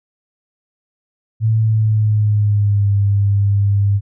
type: tone with pitch glide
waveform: sine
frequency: 110.9 to 100.53 Hz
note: A2 to G2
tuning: +14 to +44 cents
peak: -11 dBFS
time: 1.4-4.01 s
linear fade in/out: 50 ms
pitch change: -170 cents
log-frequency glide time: 1.59-2.91 s
effects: none